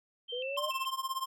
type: tone with vibrato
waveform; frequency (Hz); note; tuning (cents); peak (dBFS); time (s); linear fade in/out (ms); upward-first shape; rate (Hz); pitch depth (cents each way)
sine; 2892; F#7; -40; -38; 0.28-0.92; 20; square; 3.5; 140
type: linear sweep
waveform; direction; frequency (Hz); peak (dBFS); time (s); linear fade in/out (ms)
sine; up; 476.9 to 622.3; -35; 0.32-0.7; 10
type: tone with tremolo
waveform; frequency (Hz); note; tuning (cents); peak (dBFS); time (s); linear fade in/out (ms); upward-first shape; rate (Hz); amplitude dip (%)
square; 1056; C6; +16; -30; 0.57-1.26; 5; triangle; 17; 95
effects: none